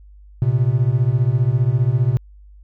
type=beating tone pair; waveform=triangle; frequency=116.54 / 131.54 Hz; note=A#2 / C3; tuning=0 / +10 cents; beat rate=15 Hz; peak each=-15 dBFS; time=0.42-2.17 s; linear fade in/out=0 ms; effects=added 50 Hz sine -41 dBFS peak until 2.63 s